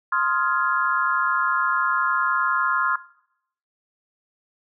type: chord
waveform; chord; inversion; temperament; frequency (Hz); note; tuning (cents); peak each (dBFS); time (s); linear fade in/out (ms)
sine; F minor seventh; second; just; 1047.7 / 1257.2 / 1396.9 / 1676.3; C6 / Eb6 / F6 / Ab6; +2 / +18 / 0 / +16; -23 / -26 / -23 / -28; 0.12-2.96; 5
effects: noise-tail reverb RT60 0.7 s tail -18 dB re dry